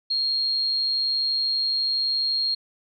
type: tone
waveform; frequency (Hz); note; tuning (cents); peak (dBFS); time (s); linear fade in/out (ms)
sine; 4247; C8; +25; -21; 0.1-2.55; 10
effects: none